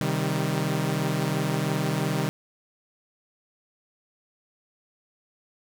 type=chord; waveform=sawtooth; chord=C minor; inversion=none; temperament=equal with one note detuned; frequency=132.72 / 155.56 / 196 Hz; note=C3 / Eb3 / G3; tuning=+25 / 0 / 0 cents; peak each=-25 / -23 / -26 dBFS; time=0.01-2.29 s; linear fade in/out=0 ms; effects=none